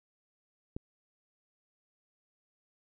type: click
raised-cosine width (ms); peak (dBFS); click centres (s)
3; -24; 0.765
effects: none